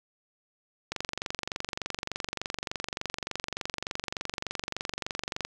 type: click train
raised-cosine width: 0.2 ms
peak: -14 dBFS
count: 107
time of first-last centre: 0.92-5.45 s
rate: 23.4 Hz
effects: none